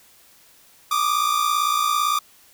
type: tone pair together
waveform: 45% pulse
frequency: 1168 / 1225.8 Hz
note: D6 / D#6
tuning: -10 / -26 cents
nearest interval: minor second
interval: 84 cents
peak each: -21 / -22 dBFS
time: 0.91-2.19 s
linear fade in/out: 5 ms
effects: white hiss -53 dBFS RMS until 2.53 s